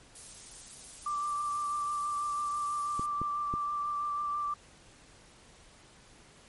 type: noise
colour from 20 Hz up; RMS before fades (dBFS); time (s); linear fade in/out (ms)
violet; -42; 0.15-3.06; 5
type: tone with vibrato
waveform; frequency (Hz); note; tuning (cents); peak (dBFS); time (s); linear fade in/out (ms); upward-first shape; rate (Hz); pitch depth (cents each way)
sine; 1174.7; D6; 0; -30; 1.06-4.54; 5; triangle; 6.1; 19
type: clicks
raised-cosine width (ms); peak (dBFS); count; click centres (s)
3; -23; 3; 2.995 / 3.216 / 3.539
effects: pink hiss -57 dBFS RMS until 6.48 s + MP3 48 kbps